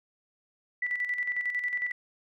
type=tone with tremolo; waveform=sine; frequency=1970 Hz; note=B6; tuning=5 cents flat; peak=-26 dBFS; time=0.82-1.92 s; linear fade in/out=5 ms; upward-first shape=square; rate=11 Hz; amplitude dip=55%; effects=none